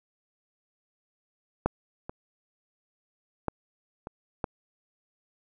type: clicks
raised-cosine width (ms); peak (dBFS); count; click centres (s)
1; -9 / -22 / -13 / -23 / -14; 5; 1.66 / 2.095 / 3.483 / 4.071 / 4.442
effects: none